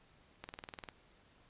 click train, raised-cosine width 0.3 ms, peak -28 dBFS, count 10, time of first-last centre 0.44-0.888 s, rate 20.1 Hz, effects pink hiss -66 dBFS RMS until 1.49 s + resampled to 8000 Hz

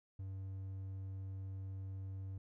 triangle tone, 96 Hz, G2, 36 cents flat, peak -40 dBFS, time 0.19-2.38 s, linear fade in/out 5 ms, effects none

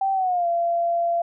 sine tone with pitch glide, 777 to 684.3 Hz, G5 to F5, -16 to -35 cents, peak -19 dBFS, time 0.01-1.22 s, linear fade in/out 5 ms, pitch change -219 cents, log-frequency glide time 0.13-0.47 s, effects none

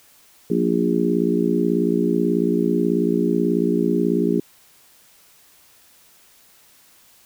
harmonic tone with a mistuned harmonic, 58.3 Hz, A#1, 1 cent sharp, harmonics 3 / 4 / 5 / 6 / 7, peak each -23 / -23 / -23 / -23 / -23 dBFS, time 0.5-4.4 s, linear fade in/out 5 ms, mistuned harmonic 3, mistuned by +41 cents, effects white hiss -53 dBFS RMS until 7.25 s

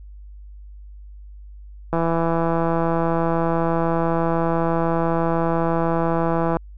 click train, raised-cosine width 1 ms, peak -8 dBFS, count 771, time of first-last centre 1.93-6.569 s, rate 166 Hz, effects added 50 Hz sine -37 dBFS peak until 6.77 s

